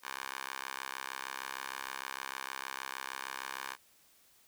10% pulse tone with high-pass filter, 66.5 Hz, C2, 29 cents sharp, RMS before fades -42 dBFS, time 0.02-3.77 s, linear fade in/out 50 ms, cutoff 1200 Hz, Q 1.6, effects white hiss -65 dBFS RMS until 4.47 s

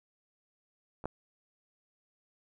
clicks, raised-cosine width 1 ms, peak -30 / -19 dBFS, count 2, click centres 1.041 / 1.056 s, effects none

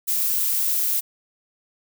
violet noise, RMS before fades -22 dBFS, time 0.07-1.01 s, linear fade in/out 20 ms, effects none

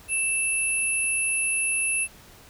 sine tone pair together, 2646 / 10584 Hz, E7 / E9, +6 / +6 cents, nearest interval 2 octaves, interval 2400 cents, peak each -25 dBFS, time 0.08-2.08 s, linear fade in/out 50 ms, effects pink hiss -50 dBFS RMS until 2.49 s

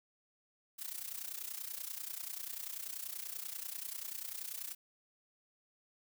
blue noise with amplitude modulation, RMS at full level -40 dBFS, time 0.78-4.75 s, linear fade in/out 20 ms, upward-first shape sine, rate 30.3 Hz, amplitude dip 80%, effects none

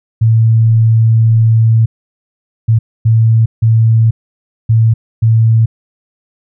sine tone bursts at uneven times, 112.7 Hz, A2, 42 cents sharp, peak -5 dBFS, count 6, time 0.21-1.86 / 2.68-2.79 / 3.05-3.46 / 3.62-4.11 / 4.69-4.94 / 5.22-5.66 s, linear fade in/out 10 ms, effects none

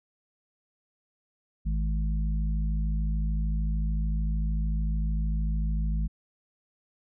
harmonic tone, 53.4 Hz, G#1, 49 cents sharp, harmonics 1 / 3 / 4, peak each -25 / -33 / -39 dBFS, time 1.65-6.08 s, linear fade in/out 20 ms, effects none

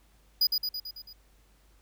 square tone with echo, 4927 Hz, D#8, 18 cents flat, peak -21 dBFS, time 0.41-0.47 s, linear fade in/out 5 ms, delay 110 ms, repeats 6, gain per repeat -4 dB, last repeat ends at 1.13 s, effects added 50 Hz sine -60 dBFS peak until 1.81 s + pink hiss -66 dBFS RMS until 1.81 s

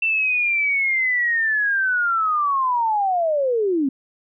sine linear sweep, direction down, 2686 to 256.2 Hz, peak -17 dBFS, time 0.02-3.89 s, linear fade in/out 5 ms, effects none

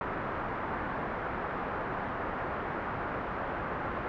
white low-pass noise, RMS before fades -35 dBFS, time 0.01-4.08 s, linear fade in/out 0 ms, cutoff 1500 Hz, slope 24 dB/octave, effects none

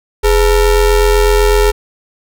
square ring-modulated tone, 230 Hz, A#3, 23 cents flat, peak -5 dBFS, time 0.23-1.72 s, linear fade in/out 20 ms, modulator 186 Hz, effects none

